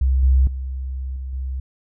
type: tone with level steps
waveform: sine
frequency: 65.41 Hz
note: C2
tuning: in tune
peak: -14 / -11 / -24 / -26 / -23 dBFS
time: 0.01-1.6 s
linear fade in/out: 5 ms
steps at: 0.23 / 0.47 / 1.16 / 1.33 s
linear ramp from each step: 2 ms
effects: none